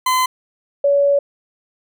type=tone pair in turn; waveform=40% pulse / sine; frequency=1023 / 565.9 Hz; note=C6 / C#5; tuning=-39 / +36 cents; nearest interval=minor seventh; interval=1025 cents; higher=first; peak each=-13 / -11 dBFS; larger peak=second; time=0.06-0.26 / 0.84-1.19 s; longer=second; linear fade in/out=5 ms; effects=none